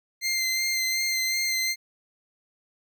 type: tone with vibrato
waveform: 20% pulse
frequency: 2087 Hz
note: C7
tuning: 5 cents flat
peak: -19 dBFS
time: 0.21-1.76 s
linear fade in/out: 50 ms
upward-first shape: sine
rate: 2.7 Hz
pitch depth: 19 cents each way
effects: none